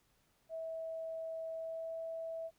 sine tone with pitch glide, 650 to 654.5 Hz, E5 to E5, -24 to -13 cents, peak -39 dBFS, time 0.49-2.51 s, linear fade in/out 50 ms, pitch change +11 cents, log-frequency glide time 1.52-1.96 s, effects pink hiss -74 dBFS RMS until 2.58 s

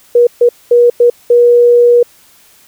sine tone bursts at uneven times, 480.4 Hz, B4, 48 cents flat, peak -3 dBFS, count 5, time 0.15-0.27 / 0.41-0.49 / 0.71-0.9 / 1-1.1 / 1.3-2.03 s, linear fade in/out 5 ms, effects white hiss -45 dBFS RMS until 2.67 s

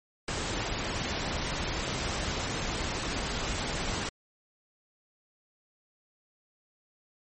pink noise, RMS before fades -32 dBFS, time 0.28-4.09 s, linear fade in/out 2 ms, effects MP3 32 kbps

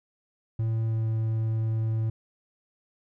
triangle tone with pitch glide, 112.2 to 111.3 Hz, A2 to A2, +34 to +20 cents, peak -22 dBFS, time 0.59-2.1 s, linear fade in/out 5 ms, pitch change -14 cents, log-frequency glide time 0.88-1.06 s, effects none

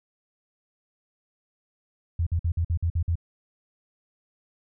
sine tone bursts, 84.3 Hz, E2, 39 cents sharp, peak -21 dBFS, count 8, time 2.19-3.155 s, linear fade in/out 5 ms, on 76 ms, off 51 ms, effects none

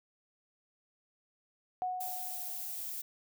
sine tone with exponential decay, 735 Hz, F#5, 12 cents flat, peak -30 dBFS, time 1.82-2.97 s, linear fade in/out 0 ms, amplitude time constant 250 ms
violet noise, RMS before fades -40 dBFS, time 2-3.02 s, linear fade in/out 10 ms
effects none

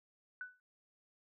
sine tone with exponential decay, 1491 Hz, F#6, 13 cents sharp, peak -38 dBFS, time 0.41-0.6 s, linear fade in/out 1 ms, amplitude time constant 41 ms, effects none

